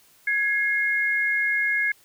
sine tone pair together, 1666 / 2146 Hz, G#6 / C7, +5 / +43 cents, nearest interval major third, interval 438 cents, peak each -23 dBFS, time 0.27-1.92 s, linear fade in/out 5 ms, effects white hiss -57 dBFS RMS until 2.04 s

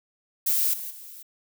violet noise with level steps, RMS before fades -23 / -35 / -43 dBFS, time 0.46-1.23 s, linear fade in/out 10 ms, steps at 0.73 / 0.9 s, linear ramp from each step 10 ms, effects none

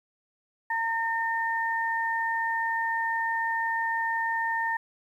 sine tone pair together, 912.9 / 1819 Hz, A#5 / A#6, -36 / -43 cents, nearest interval octave, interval 1193 cents, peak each -28 dBFS, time 0.7-4.77 s, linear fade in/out 5 ms, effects 10-bit

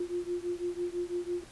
sine beating tone pair, 349.5 / 355.5 Hz, F4 / F4, +1 / +31 cents, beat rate 6 Hz, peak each -34 / -35 dBFS, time 0-1.44 s, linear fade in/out 5 ms, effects pink hiss -53 dBFS RMS until 1.51 s + resampled to 24000 Hz

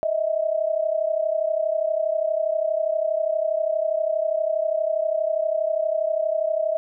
sine tone pair together, 621 / 653.4 Hz, D#5 / E5, -3 / -15 cents, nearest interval minor second, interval 88 cents, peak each -23 dBFS, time 0.03-6.77 s, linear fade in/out 0 ms, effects none

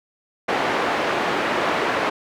pink band-pass noise, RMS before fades -22 dBFS, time 0.48-2.1 s, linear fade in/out 10 ms, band 370 to 2100 Hz, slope 12 dB/octave, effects none

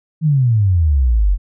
sine exponential sweep, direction down, 163.4 to 43.65 Hz, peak -10 dBFS, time 0.21-1.38 s, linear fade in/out 50 ms, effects none

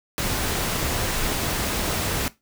pink noise, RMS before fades -25 dBFS, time 0.18-2.28 s, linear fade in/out 0 ms, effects noise-tail reverb RT60 0.2 s tail -17 dB re dry

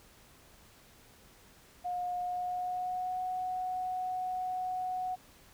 sine tone with pitch glide, 717 to 737.6 Hz, F5 to F#5, +45 to -6 cents, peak -32 dBFS, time 1.84-5.16 s, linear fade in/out 20 ms, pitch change +49 cents, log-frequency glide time 2.19-3.22 s, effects pink hiss -59 dBFS RMS until 5.53 s

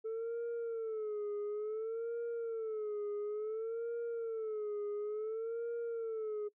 sine tone with vibrato, 440 Hz, A4, in tune, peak -33 dBFS, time 0.04-6.49 s, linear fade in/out 20 ms, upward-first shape sine, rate 0.57 Hz, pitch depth 110 cents each way, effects noise-tail reverb RT60 0.1 s tail -22 dB re dry + tanh soft clip ceiling -35 dBFS

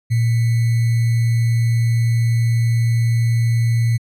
sine tone with sample-and-hold, 116.1 Hz, A#2, 7 cents flat, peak -13 dBFS, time 0.1-3.98 s, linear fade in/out 20 ms, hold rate 2100 Hz, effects resampled to 32000 Hz

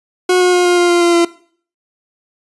40% pulse tone with pitch steps, 364 / 360.7 / 357.3 / 354 / 350.8 / 347.6 / 344.4 / 341.2 Hz, F#4 / F#4 / F4 / F4 / F4 / F4 / F4 / F4, -28 / -44 / +40 / +23 / +8 / -8 / -24 / -40 cents, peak -8 dBFS, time 0.29-1.25 s, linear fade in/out 5 ms, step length 120 ms, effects noise-tail reverb RT60 0.5 s tail -19 dB re dry + resampled to 24000 Hz

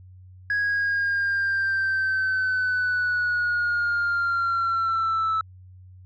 sine linear sweep, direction down, 1661.2 to 1307 Hz, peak -19 dBFS, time 0.5-5.41 s, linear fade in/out 2 ms, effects tanh soft clip ceiling -19 dBFS + added 92 Hz sine -44 dBFS peak until 6.05 s

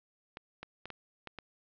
clicks, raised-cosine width 0.3 ms, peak -26 dBFS, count 6, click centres 0.371 / 0.63 / 0.856 / 0.903 / 1.273 / 1.387 s, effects low-pass 5000 Hz 12 dB/octave

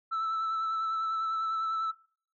sine tone with vibrato, 1318.5 Hz, E6, in tune, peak -26 dBFS, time 0.11-1.92 s, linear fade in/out 20 ms, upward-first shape sine, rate 10 Hz, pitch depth 20 cents each way, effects noise-tail reverb RT60 0.5 s tail -22 dB re dry + tanh soft clip ceiling -27 dBFS

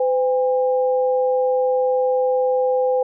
sine tone pair together, 508.4 / 807 Hz, C5 / G#5, -50 / -50 cents, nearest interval minor sixth, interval 800 cents, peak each -16 / -24 dBFS, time 0-3.03 s, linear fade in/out 5 ms, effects none

